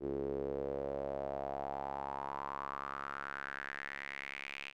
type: tone with band-pass filter sweep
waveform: sawtooth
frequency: 69.3 Hz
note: C#2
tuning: in tune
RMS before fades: -41 dBFS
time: 0-4.73 s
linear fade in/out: 50 ms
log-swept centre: 370 to 2600 Hz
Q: 4.8
effects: none